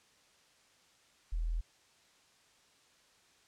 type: tone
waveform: sine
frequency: 40.98 Hz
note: E1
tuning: 9 cents flat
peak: -31 dBFS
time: 1.32-1.61 s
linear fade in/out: 10 ms
effects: white hiss -66 dBFS RMS until 3.47 s + low-pass 7000 Hz 12 dB/octave